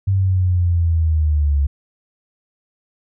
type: linear sweep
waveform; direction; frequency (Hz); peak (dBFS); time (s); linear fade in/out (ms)
sine; down; 98 to 69.3; -13; 0.07-1.67; 10
effects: none

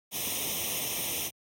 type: noise with comb filter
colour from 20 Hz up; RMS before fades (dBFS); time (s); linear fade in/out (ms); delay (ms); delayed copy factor
white; -32; 0.11-1.31; 50; 0.33; +0.85
effects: high-pass 80 Hz 12 dB/octave + AAC 64 kbps

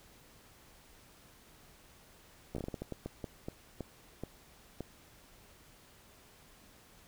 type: slowing click train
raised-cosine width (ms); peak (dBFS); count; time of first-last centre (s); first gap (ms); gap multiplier
2; -25; 15; 2.55-4.807; 14; 1.33
effects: pink hiss -60 dBFS RMS until 7.07 s

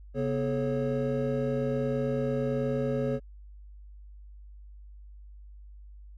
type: tone cluster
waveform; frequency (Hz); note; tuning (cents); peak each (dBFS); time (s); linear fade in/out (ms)
triangle; 135.9 / 244.7 / 428.9 / 547; C#3 / B3 / A4 / C#5; -34 / -16 / -44 / -23; -30; 0.14-3.2; 50
effects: added 50 Hz sine -45 dBFS peak until 6.17 s

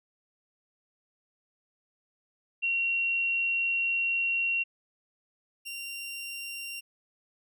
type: tone pair in turn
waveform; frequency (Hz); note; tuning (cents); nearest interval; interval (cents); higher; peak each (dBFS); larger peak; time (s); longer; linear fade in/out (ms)
sine / sawtooth; 2742 / 2767; F7 / F7; -32 / -17; unison; 15; second; -25 / -33; first; 2.62-4.64 / 5.65-6.81; first; 20
effects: none

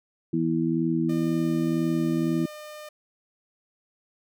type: harmonic tone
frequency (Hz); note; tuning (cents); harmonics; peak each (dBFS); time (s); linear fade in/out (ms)
82; E2; -9; 2 / 3 / 4; -27 / -27 / -25; 0.33-2.46; 5
type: tone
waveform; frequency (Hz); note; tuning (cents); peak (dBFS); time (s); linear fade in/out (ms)
sawtooth; 605; D#5; -49; -35; 1.09-2.89; 5
effects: none

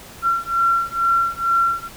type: beating tone pair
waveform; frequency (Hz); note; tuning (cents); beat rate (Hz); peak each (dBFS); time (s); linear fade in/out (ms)
sine; 1363 / 1365.2; F6 / F6; -43 / -40; 2.2; -19; 0.22-1.89; 50
effects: pink hiss -40 dBFS RMS until 1.96 s

